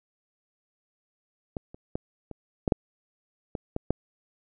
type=clicks; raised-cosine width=2 ms; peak=-18 / -30 / -16 / -25 / -11 / -6 / -18 / -15 / -10 dBFS; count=9; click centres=1.568 / 1.745 / 1.955 / 2.313 / 2.678 / 2.722 / 3.552 / 3.764 / 3.906 s; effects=none